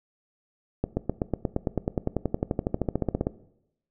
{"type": "accelerating click train", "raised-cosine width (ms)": 2, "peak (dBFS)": -11, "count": 28, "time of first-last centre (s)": [0.84, 3.269], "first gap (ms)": 130, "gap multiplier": 0.97, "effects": ["noise-tail reverb RT60 0.8 s tail -18 dB re dry"]}